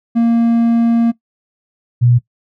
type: tone pair in turn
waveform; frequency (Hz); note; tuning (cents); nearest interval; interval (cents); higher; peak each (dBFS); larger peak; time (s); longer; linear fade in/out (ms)
triangle / sine; 232.2 / 121.35; A#3 / B2; -7 / -30; major seventh; 1123; first; -7; neither; 0.15-1.12 / 2.01-2.19; first; 20
effects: noise-tail reverb RT60 0.1 s tail -18 dB re dry